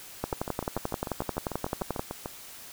two click trains, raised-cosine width 1 ms, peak -19 / -14 dBFS, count 14 / 21, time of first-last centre 0.33-2.259 / 0.24-1.994 s, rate 6.74 / 11.4 Hz, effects white hiss -46 dBFS RMS until 2.72 s

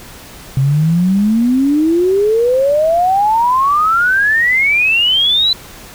sine exponential sweep, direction up, 130.7 to 4045 Hz, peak -9 dBFS, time 0.57-5.53 s, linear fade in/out 2 ms, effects pink hiss -35 dBFS RMS until 5.94 s

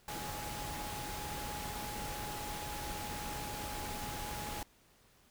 sine tone in noise, 835 Hz, G#5, 9 cents sharp, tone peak -44 dBFS, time 0.08-4.63 s, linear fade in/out 2 ms, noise pink, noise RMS -42 dBFS, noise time 0.08-4.63 s, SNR -5 dB, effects pink hiss -66 dBFS RMS until 5.3 s

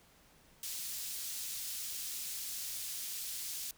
pink high-pass noise, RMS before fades -41 dBFS, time 0.63-3.71 s, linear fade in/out 2 ms, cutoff 5000 Hz, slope 12 dB/octave, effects pink hiss -64 dBFS RMS until 3.77 s

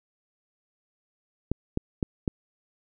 clicks, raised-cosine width 3 ms, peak -12 dBFS, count 4, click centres 1.516 / 1.774 / 2.028 / 2.278 s, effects none

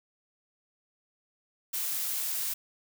blue noise, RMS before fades -32 dBFS, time 1.73-2.54 s, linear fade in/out 10 ms, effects none

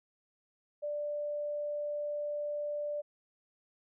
sine tone, 589 Hz, D5, 5 cents sharp, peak -33 dBFS, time 0.82-3.02 s, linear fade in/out 20 ms, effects none

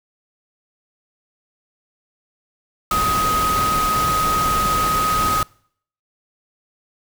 sine tone in noise, 1258 Hz, D#6, 19 cents sharp, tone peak -17 dBFS, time 2.91-5.43 s, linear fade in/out 2 ms, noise pink, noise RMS -24 dBFS, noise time 2.91-5.43 s, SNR +4 dB, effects noise-tail reverb RT60 0.6 s tail -25 dB re dry

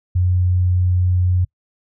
sine tone, 90.4 Hz, F#2, 40 cents flat, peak -13 dBFS, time 0.15-1.45 s, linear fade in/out 10 ms, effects noise-tail reverb RT60 0.1 s tail -26 dB re dry

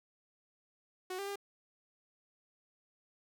sawtooth tone with pitch steps, 369.3 / 397.4 / 401.3 Hz, F#4 / G4 / G4, -3 / +24 / +41 cents, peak -34 dBFS, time 1.1-1.358 s, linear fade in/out 5 ms, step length 86 ms, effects none

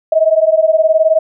sine beating tone pair, 628 / 647 Hz, D#5 / E5, +16 / -32 cents, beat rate 19 Hz, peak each -11 dBFS, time 0.12-1.19 s, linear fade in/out 5 ms, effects none

